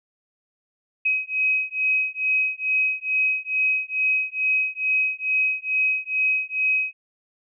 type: beating tone pair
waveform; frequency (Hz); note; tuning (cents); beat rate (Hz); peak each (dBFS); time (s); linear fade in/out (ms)
sine; 2534 / 2536.3; D#7 / D#7; +31 / +33; 2.3; -23; 1.05-6.93; 10
effects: none